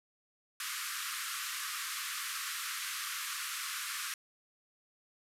pink band-pass noise, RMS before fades -39 dBFS, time 0.6-4.14 s, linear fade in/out 2 ms, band 1100 to 14000 Hz, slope 96 dB/octave, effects none

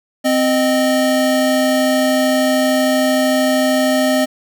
square tone pair together, 259.7 / 617 Hz, C4 / D#5, -13 / -15 cents, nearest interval octave + minor third, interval 1498 cents, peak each -16 dBFS, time 0.24-4.26 s, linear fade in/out 20 ms, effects none

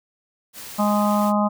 white noise, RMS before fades -37 dBFS, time 0.53-1.33 s, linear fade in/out 50 ms
harmonic tone, 207.7 Hz, G#3, in tune, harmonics 1 / 3 / 4 / 5 / 6, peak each -19 / -24 / -25 / -26 / -27 dBFS, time 0.78-1.49 s, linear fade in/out 20 ms
effects none

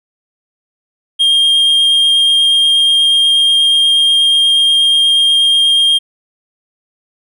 triangle tone with vibrato, 3218 Hz, G7, 45 cents sharp, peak -6 dBFS, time 1.19-5.99 s, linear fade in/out 20 ms, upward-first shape triangle, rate 8.3 Hz, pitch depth 8 cents each way, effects none

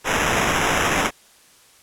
white noise with sample-and-hold, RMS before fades -20 dBFS, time 0.04-1.11 s, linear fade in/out 50 ms, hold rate 4410 Hz, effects white hiss -52 dBFS RMS until 1.82 s + low-pass 11000 Hz 12 dB/octave

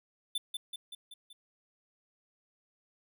square tone with echo, 3534 Hz, A7, 7 cents sharp, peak -31 dBFS, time 0.35-0.38 s, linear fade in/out 5 ms, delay 190 ms, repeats 5, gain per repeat -4 dB, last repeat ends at 1.33 s, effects none

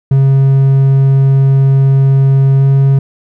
triangle tone with pitch glide, 135.8 to 136.74 Hz, C#3 to C#3, -35 to -23 cents, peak -3 dBFS, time 0.11-2.99 s, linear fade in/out 5 ms, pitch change +12 cents, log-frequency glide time 2.58-2.64 s, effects none

